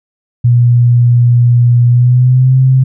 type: tone with pitch glide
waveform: sine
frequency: 120.7 to 130.87 Hz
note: B2 to C3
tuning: -39 to +1 cents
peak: -4 dBFS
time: 0.44-2.84 s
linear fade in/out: 10 ms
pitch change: +140 cents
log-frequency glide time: 1.87-2.57 s
effects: none